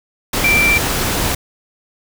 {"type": "tone in noise", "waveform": "sine", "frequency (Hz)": 2349, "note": "D7", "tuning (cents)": 0, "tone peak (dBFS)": -11, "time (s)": [0.44, 0.78], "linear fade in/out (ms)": 5, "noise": "pink", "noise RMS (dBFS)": -18, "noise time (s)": [0.33, 1.35], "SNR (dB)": 4, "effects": []}